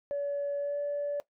sine tone with pitch glide, 570 to 577.6 Hz, C#5 to D5, +48 to -29 cents, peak -28 dBFS, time 0.11-1.2 s, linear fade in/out 0 ms, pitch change +23 cents, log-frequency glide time 0.58-0.79 s, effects noise-tail reverb RT60 0.1 s tail -18 dB re dry + tanh soft clip ceiling -26 dBFS

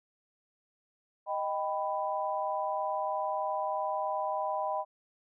sine chord, Eb augmented, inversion none, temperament equal with one note detuned, 622.3 / 784 / 992.9 Hz, Eb5 / G5 / B5, 0 / 0 / +9 cents, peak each -34 dBFS, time 1.26-4.85 s, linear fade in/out 50 ms, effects none

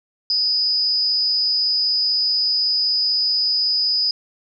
sine tone with amplitude modulation, 4978 Hz, D#8, in tune, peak -13 dBFS, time 0.3-4.11 s, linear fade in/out 2 ms, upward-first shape sine, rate 225 Hz, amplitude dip 70%, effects none

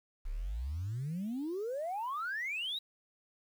sine exponential sweep, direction up, 31 to 3929 Hz, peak -33 dBFS, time 0.25-2.79 s, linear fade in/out 10 ms, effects tanh soft clip ceiling -31 dBFS + 10-bit

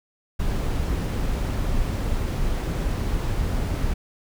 brown noise, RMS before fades -24 dBFS, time 0.39-3.94 s, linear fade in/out 10 ms, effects none

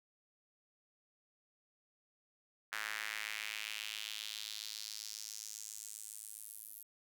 square tone with high-pass filter sweep, 53.7 Hz, A1, 41 cents flat, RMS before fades -45 dBFS, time 2.72-6.83 s, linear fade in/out 5 ms, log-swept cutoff 1600 to 12000 Hz, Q 2.4, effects none

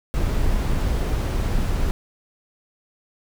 brown noise, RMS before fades -21 dBFS, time 0.14-1.91 s, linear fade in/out 0 ms, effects none

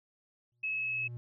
triangle tone with exponential growth, 120.1 Hz, B2, 48 cents flat, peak -35 dBFS, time 0.52-1.17 s, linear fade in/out 0 ms, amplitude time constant 140 ms
sine tone, 2581 Hz, E7, 37 cents flat, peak -31 dBFS, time 0.63-1.08 s, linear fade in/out 10 ms
effects none

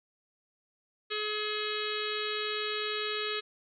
harmonic tone with a mistuned harmonic, 424.4 Hz, G#4, 38 cents sharp, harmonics 1 / 3 / 4 / 5 / 6 / 7 / 8 / 9 / 10, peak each -36 / -39 / -41 / -43 / -40 / -43 / -40 / -40 / -43 dBFS, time 1.1-3.41 s, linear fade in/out 20 ms, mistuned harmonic 8, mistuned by -42 cents, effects none

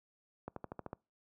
accelerating click train, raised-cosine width 1 ms, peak -27 dBFS, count 7, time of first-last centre 0.48-0.931 s, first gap 83 ms, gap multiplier 0.96, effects noise-tail reverb RT60 0.3 s tail -26 dB re dry + high-pass 80 Hz 12 dB/octave

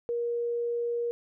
sine tone, 473.4 Hz, A#4, 27 cents sharp, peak -27 dBFS, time 0.09-1.11 s, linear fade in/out 0 ms, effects none

